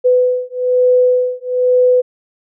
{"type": "beating tone pair", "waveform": "sine", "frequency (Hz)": [500, 501.1], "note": ["B4", "B4"], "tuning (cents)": [21, 25], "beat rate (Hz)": 1.1, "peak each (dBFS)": -13, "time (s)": [0.04, 2.02], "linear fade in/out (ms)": 20, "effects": []}